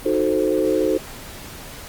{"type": "chord", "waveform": "sine", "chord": "D# diminished seventh", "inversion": "none", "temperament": "equal", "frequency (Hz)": [311.1, 370, 440, 523.3], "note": ["D#4", "F#4", "A4", "C5"], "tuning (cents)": [0, 0, 0, 0], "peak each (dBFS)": -22, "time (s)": [0.05, 0.98], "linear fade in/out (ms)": 10, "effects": ["pink hiss -37 dBFS RMS until 1.88 s", "Opus 32 kbps"]}